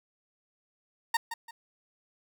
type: tone with echo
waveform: 30% pulse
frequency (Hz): 922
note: A#5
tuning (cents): -19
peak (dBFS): -21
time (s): 1.14-1.17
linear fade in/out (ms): 5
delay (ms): 170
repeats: 2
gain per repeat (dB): -10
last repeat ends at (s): 1.51
effects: none